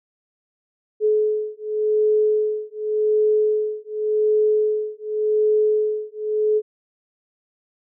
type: beating tone pair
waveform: sine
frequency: 426.9 / 427.78 Hz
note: G#4 / A4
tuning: +48 / -49 cents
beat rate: 0.88 Hz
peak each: -20 / -20 dBFS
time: 1-6.62 s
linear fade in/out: 50 ms
effects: none